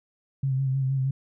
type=tone with vibrato; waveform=sine; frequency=133.7 Hz; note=C3; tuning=38 cents sharp; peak=-22 dBFS; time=0.43-1.11 s; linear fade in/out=5 ms; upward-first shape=sine; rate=6.4 Hz; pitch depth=38 cents each way; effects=none